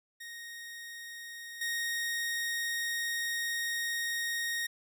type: tone with level steps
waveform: sawtooth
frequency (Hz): 1864.7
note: A#6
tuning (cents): 0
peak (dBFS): -39 / -28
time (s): 0.2-4.67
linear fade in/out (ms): 10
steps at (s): 1.61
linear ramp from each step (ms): 5
effects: none